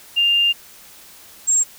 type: tone pair in turn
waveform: sine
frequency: 2800 / 7494 Hz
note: F7 / A#8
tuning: +4 / +8 cents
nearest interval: octave + perfect fourth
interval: 1704 cents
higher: second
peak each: -13 dBFS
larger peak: neither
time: 0.16-0.53 / 1.47-1.64 s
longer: first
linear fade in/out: 20 ms
effects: white hiss -44 dBFS RMS until 1.78 s